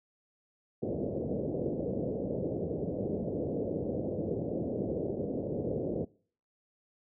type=low-pass noise; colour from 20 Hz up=white; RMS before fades=-33 dBFS; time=0.82-6.05 s; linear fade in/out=10 ms; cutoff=560 Hz; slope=48 dB/octave; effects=noise-tail reverb RT60 0.5 s tail -24 dB re dry + high-pass 100 Hz 12 dB/octave